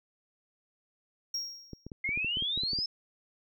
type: tone with exponential decay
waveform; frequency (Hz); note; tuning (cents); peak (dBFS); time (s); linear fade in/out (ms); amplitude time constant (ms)
triangle; 5588; F8; 0; -28; 1.34-1.9; 5; 120
type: clicks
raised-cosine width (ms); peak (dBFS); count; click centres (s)
3; -28; 12; 1.733 / 1.866 / 1.918 / 2.091 / 2.175 / 2.246 / 2.371 / 2.424 / 2.576 / 2.635 / 2.733 / 2.788
type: exponential sweep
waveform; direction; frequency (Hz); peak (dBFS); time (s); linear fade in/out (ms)
sine; up; 2093 to 5300; -29; 2.04-2.86; 5
effects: none